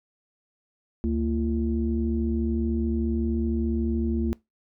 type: tone cluster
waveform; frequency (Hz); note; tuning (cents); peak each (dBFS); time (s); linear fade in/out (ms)
sine; 72.6 / 227.9 / 341.6; D2 / A#3 / F4; -19 / -39 / -38; -26 / -25 / -30; 1.04-4.33; 0
effects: noise-tail reverb RT60 0.2 s tail -23 dB re dry + tanh soft clip ceiling -13 dBFS